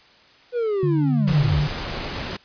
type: linear sweep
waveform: triangle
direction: down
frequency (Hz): 498.4 to 41.78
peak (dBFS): -18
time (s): 0.52-1.64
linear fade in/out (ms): 50
type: tone with vibrato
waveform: sine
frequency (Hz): 146.83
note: D3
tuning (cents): 0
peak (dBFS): -19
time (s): 0.83-1.67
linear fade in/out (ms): 2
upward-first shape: sine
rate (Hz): 1.8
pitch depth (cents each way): 13
type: noise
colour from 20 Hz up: pink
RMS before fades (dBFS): -29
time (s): 1.27-2.37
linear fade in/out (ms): 10
effects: white hiss -52 dBFS RMS until 2.44 s + resampled to 11025 Hz